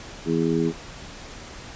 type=harmonic tone; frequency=82.3 Hz; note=E2; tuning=2 cents flat; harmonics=2 / 3 / 4 / 5; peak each=-25 / -25 / -25 / -25 dBFS; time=0.25-0.73 s; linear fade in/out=50 ms; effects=pink hiss -40 dBFS RMS until 1.75 s + resampled to 16000 Hz